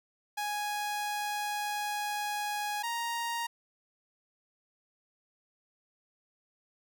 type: tone pair in turn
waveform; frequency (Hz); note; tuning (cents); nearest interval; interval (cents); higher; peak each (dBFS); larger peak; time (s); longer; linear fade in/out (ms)
sawtooth; 830.6 / 934.9; G#5 / A#5; 0 / +5; major second; 205; second; -28; neither; 0.37-2.83 / 2.83-3.47; first; 10
effects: none